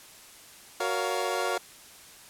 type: chord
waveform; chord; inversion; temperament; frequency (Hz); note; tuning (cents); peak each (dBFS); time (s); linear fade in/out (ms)
25% pulse; Gb major seventh; none; equal with one note detuned; 370 / 466.2 / 562.4 / 698.5; Gb4 / Bb4 / Db5 / F5; 0 / 0 / +25 / 0; -29; 0.8-1.58; 5
effects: white hiss -50 dBFS RMS until 2.29 s + low-pass 12000 Hz 12 dB/octave